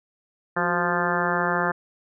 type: harmonic tone with a mistuned harmonic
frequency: 174.61 Hz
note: F3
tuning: in tune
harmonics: 1 / 2 / 3 / 4 / 5 / 6 / 7 / 8 / 9 / 10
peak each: -30 / -30 / -30 / -30 / -30 / -30 / -30 / -30 / -30 / -30 dBFS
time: 0.56-1.72 s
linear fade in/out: 10 ms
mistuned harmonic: 2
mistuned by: +69 cents
effects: none